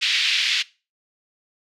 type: band-pass noise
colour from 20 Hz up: white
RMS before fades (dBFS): -21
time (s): 0.01-0.63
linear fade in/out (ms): 20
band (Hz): 2200 to 3900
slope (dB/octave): 24
effects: noise-tail reverb RT60 0.3 s tail -20 dB re dry